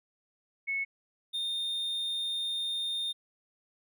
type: tone pair in turn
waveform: sine / triangle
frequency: 2200 / 3646 Hz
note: C#7 / A#7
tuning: -14 / -39 cents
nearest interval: major sixth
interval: 875 cents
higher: second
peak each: -29 / -29 dBFS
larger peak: neither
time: 0.67-0.85 / 1.33-3.13 s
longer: second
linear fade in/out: 20 ms
effects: none